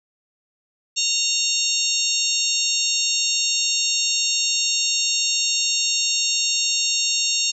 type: harmonic tone with a mistuned harmonic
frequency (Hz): 927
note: A#5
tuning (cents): -10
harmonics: 3 / 4 / 5 / 6 / 7 / 8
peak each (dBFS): -26 / -26 / -26 / -26 / -26 / -26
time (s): 0.96-7.52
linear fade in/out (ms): 20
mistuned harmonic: 5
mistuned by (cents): -99
effects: none